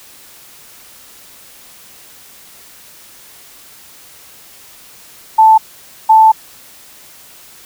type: tone bursts at uneven times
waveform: sine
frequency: 880 Hz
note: A5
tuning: in tune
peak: -3 dBFS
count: 2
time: 5.38-5.58 / 6.09-6.32 s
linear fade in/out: 10 ms
effects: white hiss -40 dBFS RMS until 7.65 s